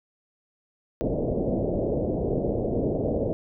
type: low-pass noise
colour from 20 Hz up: white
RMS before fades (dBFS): -26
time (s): 1.01-3.33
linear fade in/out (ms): 0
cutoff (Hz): 610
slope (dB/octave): 48
effects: none